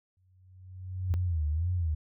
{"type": "tone with exponential growth", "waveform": "sine", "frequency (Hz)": 92.5, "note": "F#2", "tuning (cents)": 0, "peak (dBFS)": -26, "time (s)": [0.17, 1.14], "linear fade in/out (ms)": 0, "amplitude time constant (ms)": 210}
{"type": "tone with vibrato", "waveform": "sine", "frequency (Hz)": 82.41, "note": "E2", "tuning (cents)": 0, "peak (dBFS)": -26, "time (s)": [1.1, 1.95], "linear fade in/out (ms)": 10, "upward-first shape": "sine", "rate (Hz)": 2, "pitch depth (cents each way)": 170}
{"effects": []}